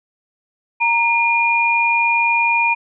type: tone pair together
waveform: sine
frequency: 932.3 / 2424 Hz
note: A#5 / D#7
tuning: 0 / -46 cents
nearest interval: octave + perfect fourth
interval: 1654 cents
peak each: -17 / -15 dBFS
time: 0.8-2.75 s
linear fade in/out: 20 ms
effects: none